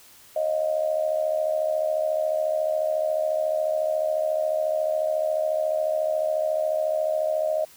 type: tone with amplitude modulation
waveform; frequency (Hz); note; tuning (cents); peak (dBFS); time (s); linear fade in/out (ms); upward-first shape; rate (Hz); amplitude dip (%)
sine; 625; D#5; +8; -18; 0.36-7.65; 5; sine; 74.1; 75
effects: white hiss -51 dBFS RMS until 7.76 s